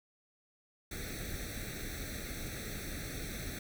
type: noise with comb filter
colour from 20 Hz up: pink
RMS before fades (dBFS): -41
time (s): 0.91-3.59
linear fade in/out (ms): 5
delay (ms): 0.5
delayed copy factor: +1
effects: none